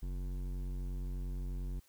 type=tone with hard clipping; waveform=sine; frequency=45.73 Hz; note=F#1; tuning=20 cents flat; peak=-38 dBFS; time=0.02-1.8 s; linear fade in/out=10 ms; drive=13 dB; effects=white hiss -68 dBFS RMS until 1.88 s